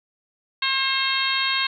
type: harmonic tone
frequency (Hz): 535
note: C5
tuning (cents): +38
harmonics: 2 / 3 / 4 / 5 / 6 / 7 / 8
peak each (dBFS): -28 / -28 / -28 / -28 / -28 / -28 / -28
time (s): 0.62-1.67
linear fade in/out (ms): 5
effects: none